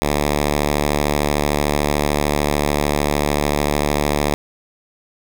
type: tone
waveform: 5% pulse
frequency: 73.42 Hz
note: D2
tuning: in tune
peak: -5 dBFS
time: 0.02-4.34 s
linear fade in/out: 0 ms
effects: none